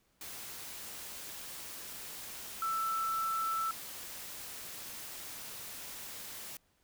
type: tone in noise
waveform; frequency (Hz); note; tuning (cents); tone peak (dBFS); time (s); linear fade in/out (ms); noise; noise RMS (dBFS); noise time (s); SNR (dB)
sine; 1326; E6; +10; -31; 2.62-3.71; 2; white; -45; 0.21-6.57; +11
effects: pink hiss -73 dBFS RMS until 6.83 s